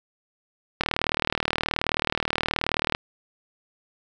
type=click train; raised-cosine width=0.3 ms; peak=-6 dBFS; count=84; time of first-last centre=0.81-2.949 s; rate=38.8 Hz; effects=none